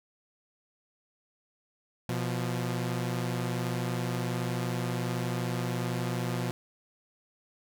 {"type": "tone pair together", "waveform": "sawtooth", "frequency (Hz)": [122.64, 174.61], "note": ["B2", "F3"], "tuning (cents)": [-12, 0], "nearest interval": "tritone", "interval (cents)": 612, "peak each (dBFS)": [-27, -30], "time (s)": [2.09, 6.51], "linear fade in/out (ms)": 0, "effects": []}